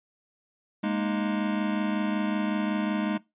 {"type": "chord", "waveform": "square", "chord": "Ab suspended second", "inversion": "none", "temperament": "equal with one note detuned", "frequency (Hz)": [207.7, 233.1, 308.1], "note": ["Ab3", "Bb3", "Eb4"], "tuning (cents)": [0, 0, -17], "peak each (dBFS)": [-28, -34, -32], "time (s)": [0.83, 3.18], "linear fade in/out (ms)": 10, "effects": ["noise-tail reverb RT60 0.2 s tail -20 dB re dry", "resampled to 8000 Hz"]}